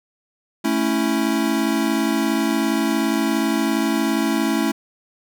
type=chord; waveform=square; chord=A major; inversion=none; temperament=equal; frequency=220 / 277.2 / 329.6 Hz; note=A3 / C#4 / E4; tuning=0 / 0 / 0 cents; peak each=-23 dBFS; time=0.64-4.72 s; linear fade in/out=10 ms; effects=none